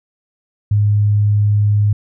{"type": "tone", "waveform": "sine", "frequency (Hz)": 103.83, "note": "G#2", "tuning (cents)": 0, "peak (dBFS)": -10, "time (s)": [0.71, 1.93], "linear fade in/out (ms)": 5, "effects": []}